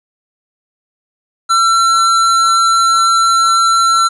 square tone, 1349 Hz, E6, 40 cents sharp, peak -9 dBFS, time 1.49-4.09 s, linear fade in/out 20 ms, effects resampled to 22050 Hz + 8-bit

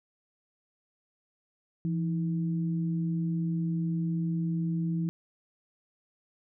sine tone pair together, 167.99 / 318.6 Hz, E3 / D#4, +33 / +41 cents, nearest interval major seventh, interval 1108 cents, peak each -27 / -37 dBFS, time 1.85-5.09 s, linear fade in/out 0 ms, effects none

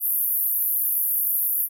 white band-pass noise, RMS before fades -23 dBFS, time 0-1.69 s, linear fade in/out 50 ms, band 11000 to 15000 Hz, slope 96 dB/octave, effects none

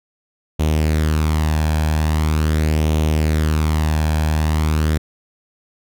sawtooth tone with flanger, 77.5 Hz, D#2, 6 cents flat, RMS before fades -17 dBFS, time 0.59-4.98 s, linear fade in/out 10 ms, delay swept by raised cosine 0.31 to 1.23 ms, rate 0.42 Hz, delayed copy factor +0.5, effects none

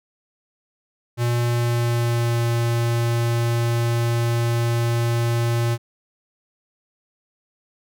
square tone with pitch glide, 119.6 to 117.55 Hz, A#2 to A#2, +45 to +15 cents, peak -19 dBFS, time 1.17-5.78 s, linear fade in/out 50 ms, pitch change -30 cents, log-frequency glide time 1.41-2.45 s, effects none

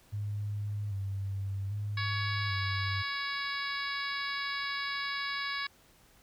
sine tone with vibrato, 100.7 Hz, G2, 47 cents sharp, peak -32 dBFS, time 0.12-3.03 s, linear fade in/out 20 ms, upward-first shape square, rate 0.63 Hz, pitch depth 46 cents each way
harmonic tone, 561 Hz, C#5, 21 cents sharp, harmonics 2 / 3 / 4 / 5 / 6 / 7 / 8 / 9, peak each -39 / -37 / -39 / -47 / -47 / -41 / -46 / -44 dBFS, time 1.97-5.67 s, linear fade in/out 5 ms
effects pink hiss -62 dBFS RMS until 6.22 s

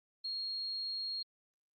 sine tone, 4268 Hz, C8, 34 cents sharp, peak -36 dBFS, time 0.24-1.23 s, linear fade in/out 10 ms, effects Opus 48 kbps

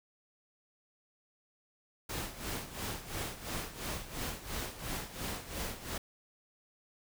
pink noise with tremolo, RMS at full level -37 dBFS, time 2.09-5.98 s, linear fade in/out 5 ms, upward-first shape sine, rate 2.9 Hz, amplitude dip 75%, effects none

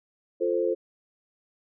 sine chord, F major, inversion none, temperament equal, 349.2 / 440 / 523.3 Hz, F4 / A4 / C5, 0 / 0 / 0 cents, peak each -27 dBFS, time 0.4-0.75 s, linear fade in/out 20 ms, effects none

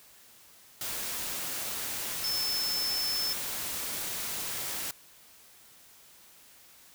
sine tone in noise, 5274 Hz, E8, in tune, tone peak -29 dBFS, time 2.24-3.33 s, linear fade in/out 2 ms, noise white, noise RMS -35 dBFS, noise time 0.81-4.91 s, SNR +3 dB, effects white hiss -56 dBFS RMS until 6.94 s

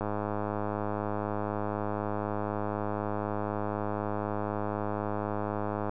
click train, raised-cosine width 1 ms, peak -18 dBFS, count 613, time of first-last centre 0.01-5.895 s, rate 104 Hz, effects none

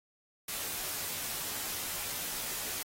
white noise with comb filter, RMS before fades -37 dBFS, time 0.48-2.83 s, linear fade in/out 5 ms, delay 15 ms, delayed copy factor -0.7, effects AAC 48 kbps

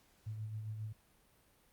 sine tone with tremolo, 108.3 Hz, A2, 27 cents flat, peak -38 dBFS, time 0.26-0.93 s, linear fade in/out 10 ms, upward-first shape sine, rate 7.4 Hz, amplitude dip 40%, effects pink hiss -69 dBFS RMS until 1.72 s + Opus 48 kbps

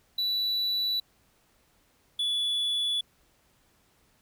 triangle tone pair in turn, 3951 / 3430 Hz, B7 / A7, 0 / -45 cents, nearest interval major second, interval 245 cents, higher first, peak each -24 dBFS, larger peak neither, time 0.18-1 / 2.19-3.01 s, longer neither, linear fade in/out 5 ms, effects pink hiss -66 dBFS RMS until 4.21 s

